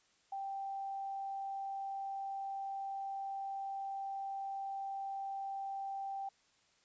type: tone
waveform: sine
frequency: 784 Hz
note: G5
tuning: in tune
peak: -38 dBFS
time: 0.32-6.29 s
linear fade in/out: 5 ms
effects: white hiss -71 dBFS RMS until 6.84 s + resampled to 16000 Hz